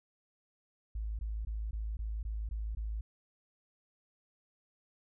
sine tone bursts, 53.8 Hz, A1, 38 cents flat, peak -34 dBFS, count 8, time 0.95-3.01 s, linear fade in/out 5 ms, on 240 ms, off 20 ms, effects none

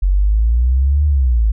sine exponential two-way sweep, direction up then down, 45.16 to 75.1 to 51.3 Hz, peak -10 dBFS, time 0.02-1.52 s, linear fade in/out 10 ms, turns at 1.06 s, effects none

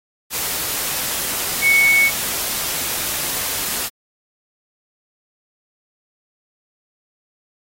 sine tone in noise, 2217 Hz, C#7, in tune, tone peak -11 dBFS, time 1.61-2.11 s, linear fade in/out 50 ms, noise white, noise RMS -23 dBFS, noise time 0.3-3.9 s, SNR +9 dB, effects AAC 48 kbps

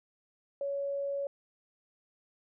sine tone, 560 Hz, C#5, 18 cents sharp, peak -31 dBFS, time 0.61-1.27 s, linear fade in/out 2 ms, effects none

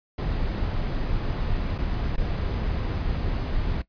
brown noise with dropouts, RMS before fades -26 dBFS, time 0.18-3.82 s, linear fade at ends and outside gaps 5 ms, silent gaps 1.781-1.785 / 2.162-2.178 s, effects noise-tail reverb RT60 0.1 s tail -18 dB re dry + resampled to 11025 Hz

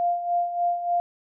sine tone with tremolo, 698.5 Hz, F5, in tune, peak -19 dBFS, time 0-1 s, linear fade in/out 0 ms, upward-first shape sine, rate 3.4 Hz, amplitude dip 65%, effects none

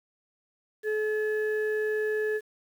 sine tone pair together, 428.8 / 1715.2 Hz, A4 / A6, -45 / -45 cents, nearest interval 2 octaves, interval 2400 cents, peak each -25 / -32 dBFS, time 0.83-2.41 s, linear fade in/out 50 ms, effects tanh soft clip ceiling -20 dBFS + 9-bit

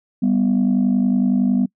sine tone pair together, 196 / 246.9 Hz, G3 / B3, 0 / 0 cents, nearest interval major third, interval 400 cents, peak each -16 / -15 dBFS, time 0.22-1.66 s, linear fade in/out 10 ms, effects noise-tail reverb RT60 0.1 s tail -25 dB re dry + tanh soft clip ceiling -10 dBFS

